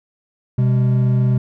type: tone pair together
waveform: triangle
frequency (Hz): 126.95 / 202.4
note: B2 / G#3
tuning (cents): +48 / -44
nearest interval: minor sixth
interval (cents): 808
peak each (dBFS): -11 / -20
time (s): 0.58-1.38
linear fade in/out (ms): 5
effects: none